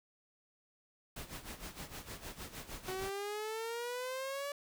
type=noise with tremolo; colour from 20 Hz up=pink; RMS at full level=-44 dBFS; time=1.16-3.1 s; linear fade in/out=5 ms; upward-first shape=sine; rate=6.5 Hz; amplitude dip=75%
type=exponential sweep; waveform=sawtooth; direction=up; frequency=370 to 576 Hz; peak=-34 dBFS; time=2.88-4.52 s; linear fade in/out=2 ms
effects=none